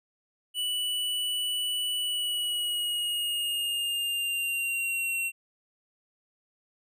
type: tone with pitch glide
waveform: square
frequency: 2960 to 2730 Hz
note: F#7 to F7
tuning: 0 to -40 cents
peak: -28 dBFS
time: 0.54-5.32 s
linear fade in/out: 50 ms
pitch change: -140 cents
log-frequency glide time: 1.99-5.16 s
effects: none